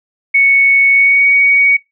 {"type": "tone with pitch glide", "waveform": "sine", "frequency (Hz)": [2217, 2244], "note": ["C#7", "C#7"], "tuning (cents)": [0, 21], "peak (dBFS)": -6, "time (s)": [0.34, 1.77], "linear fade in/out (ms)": 10, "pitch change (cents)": 21, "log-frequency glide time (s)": [0.91, 1.27], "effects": ["noise-tail reverb RT60 0.2 s tail -20 dB re dry"]}